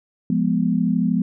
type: chord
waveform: sine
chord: F diminished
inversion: none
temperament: equal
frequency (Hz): 174.61 / 207.7 / 246.9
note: F3 / Ab3 / Cb4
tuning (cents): 0 / 0 / 0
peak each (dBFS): -21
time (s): 0.3-1.22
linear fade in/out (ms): 2
effects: none